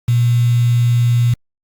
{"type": "tone with quantisation", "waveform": "sine", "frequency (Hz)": 120, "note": "B2", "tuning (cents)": -49, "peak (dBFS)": -10, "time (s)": [0.08, 1.34], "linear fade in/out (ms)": 5, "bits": 5, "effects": ["Opus 48 kbps"]}